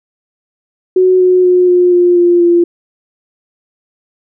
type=tone with pitch steps; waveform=sine; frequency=370 / 365.8 / 361.5 / 357.4 / 353.3 / 349.2 / 345.2 Hz; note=F#4 / F#4 / F#4 / F4 / F4 / F4 / F4; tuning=0 / -20 / -40 / +40 / +20 / 0 / -20 cents; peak=-5 dBFS; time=0.96-2.64 s; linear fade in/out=5 ms; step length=240 ms; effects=none